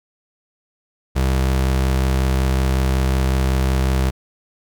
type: tone pair together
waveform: square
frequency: 65.41 / 130.82 Hz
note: C2 / C3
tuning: 0 / 0 cents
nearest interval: octave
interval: 1200 cents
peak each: -17 / -23 dBFS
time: 1.15-4.11 s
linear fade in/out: 20 ms
effects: none